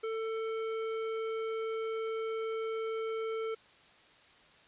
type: tone with hard clipping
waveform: sine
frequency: 445.6 Hz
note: A4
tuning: 22 cents sharp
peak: -35 dBFS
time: 0.03-3.55 s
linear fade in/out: 10 ms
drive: 13 dB
effects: white hiss -60 dBFS RMS until 4.67 s + resampled to 8000 Hz